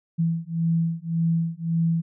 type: beating tone pair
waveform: sine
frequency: 164.81 / 166.61 Hz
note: E3 / E3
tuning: 0 / +19 cents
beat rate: 1.8 Hz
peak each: -24 dBFS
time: 0.18-2.02 s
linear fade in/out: 20 ms
effects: none